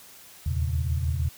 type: tone cluster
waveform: sine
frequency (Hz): 74.8 / 81.2 / 117.7 / 135.1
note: D2 / E2 / A#2 / C#3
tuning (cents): +32 / -26 / +17 / -44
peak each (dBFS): -34 / -25 / -31 / -32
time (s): 0.46-1.29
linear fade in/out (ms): 5
effects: white hiss -49 dBFS RMS until 1.37 s